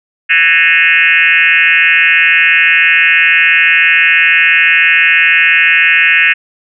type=tone with frequency modulation; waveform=sine; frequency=2159 Hz; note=C#7; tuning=46 cents flat; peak=-5 dBFS; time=0.29-6.34 s; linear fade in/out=20 ms; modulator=166 Hz; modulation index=3.5; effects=none